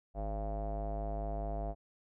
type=tone with low-pass filter; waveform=square; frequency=52.4 Hz; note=G#1; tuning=16 cents sharp; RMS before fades=-37 dBFS; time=0.14-1.75 s; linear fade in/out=50 ms; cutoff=690 Hz; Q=7.3; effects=none